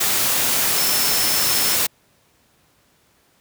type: tone in noise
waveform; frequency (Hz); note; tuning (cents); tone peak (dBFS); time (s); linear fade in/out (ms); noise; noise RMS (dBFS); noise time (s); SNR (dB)
sine; 5300; E8; +9; -24; 0.77-1.76; 10; white; -19; 0-1.87; -8
effects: pink hiss -59 dBFS RMS until 3.4 s + high-pass 80 Hz 12 dB/octave